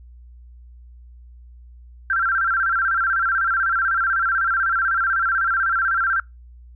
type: tone with vibrato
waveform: sine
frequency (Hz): 1463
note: F#6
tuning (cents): -20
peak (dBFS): -17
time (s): 2.1-6.2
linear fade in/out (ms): 2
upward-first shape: square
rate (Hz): 16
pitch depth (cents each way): 120
effects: noise-tail reverb RT60 0.2 s tail -25 dB re dry + added 60 Hz sine -41 dBFS peak until 6.75 s